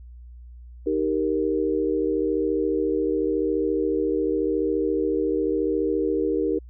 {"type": "chord", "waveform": "sine", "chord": "Eb major", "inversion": "none", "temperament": "equal", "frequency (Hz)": [311.1, 392, 466.2], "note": ["Eb4", "G4", "Bb4"], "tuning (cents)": [0, 0, 0], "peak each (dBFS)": -25, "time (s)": [0.86, 6.59], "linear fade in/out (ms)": 10, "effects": ["added 60 Hz sine -40 dBFS peak until 6.69 s"]}